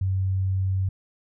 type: tone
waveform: sine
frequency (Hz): 95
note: F#2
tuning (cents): +46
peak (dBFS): -21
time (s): 0.01-0.89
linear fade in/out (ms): 5
effects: none